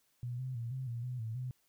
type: tone with pitch steps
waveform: sine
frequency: 122 / 129.4 / 117 / 131 / 117.9 / 125.4 / 111.8 / 126.9 Hz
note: B2 / C3 / A#2 / C3 / A#2 / B2 / A2 / B2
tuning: -21 / -19 / +7 / +2 / +20 / +27 / +28 / +47 cents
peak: -36 dBFS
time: 0.23-1.51 s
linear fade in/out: 0 ms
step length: 160 ms
effects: white hiss -74 dBFS RMS until 1.68 s